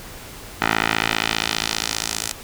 10% pulse tone with band-pass filter sweep, 55 Hz, A1, in tune, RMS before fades -23 dBFS, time 0.62-2.32 s, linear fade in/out 0 ms, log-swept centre 1700 to 7900 Hz, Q 1.1, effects pink hiss -38 dBFS RMS until 2.43 s

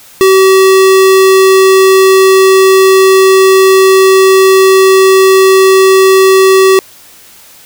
square tone, 381.8 Hz, G4, 46 cents flat, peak -3 dBFS, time 0.21-6.79 s, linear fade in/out 0 ms, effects white hiss -37 dBFS RMS until 7.65 s

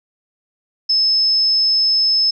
sine tone, 5220 Hz, E8, 18 cents flat, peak -12 dBFS, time 0.89-2.31 s, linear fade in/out 10 ms, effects none

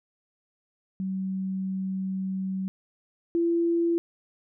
sine tone pair in turn, 190 / 338.5 Hz, F#3 / E4, +46 / +46 cents, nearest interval minor seventh, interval 1000 cents, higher second, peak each -27 / -21 dBFS, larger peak second, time 1-2.68 / 3.35-3.98 s, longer first, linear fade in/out 0 ms, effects none

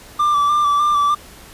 triangle tone with vibrato, 1174.7 Hz, D6, in tune, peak -11 dBFS, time 0.19-1.15 s, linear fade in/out 10 ms, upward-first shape square, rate 3.3 Hz, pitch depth 24 cents each way, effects pink hiss -41 dBFS RMS until 1.53 s + resampled to 32000 Hz

